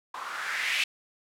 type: noise with low-pass filter sweep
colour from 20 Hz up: violet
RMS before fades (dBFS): -31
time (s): 0.14-0.84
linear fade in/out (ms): 5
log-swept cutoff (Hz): 1000 to 2700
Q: 4
effects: none